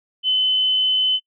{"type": "tone", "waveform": "sine", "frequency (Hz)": 3035, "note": "F#7", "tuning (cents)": 43, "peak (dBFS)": -15, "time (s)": [0.23, 1.2], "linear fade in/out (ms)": 50, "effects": ["noise-tail reverb RT60 0.1 s tail -23 dB re dry"]}